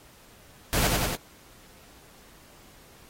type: noise with echo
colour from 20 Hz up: pink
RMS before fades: -25 dBFS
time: 0.73-0.87 s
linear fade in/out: 0 ms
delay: 94 ms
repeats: 3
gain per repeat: -2 dB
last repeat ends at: 1.152 s
effects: pink hiss -54 dBFS RMS until 3.09 s + AAC 48 kbps